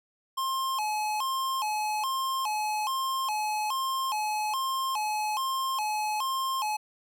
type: tone with vibrato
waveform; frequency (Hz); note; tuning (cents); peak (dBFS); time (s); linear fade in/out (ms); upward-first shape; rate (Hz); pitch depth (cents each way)
square; 950; A#5; +33; -28; 0.37-6.77; 10; square; 1.2; 190
effects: none